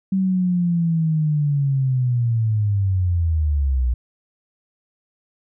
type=linear sweep; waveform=sine; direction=down; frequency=192.9 to 59.1 Hz; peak=-16 dBFS; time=0.12-3.94 s; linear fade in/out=5 ms; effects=none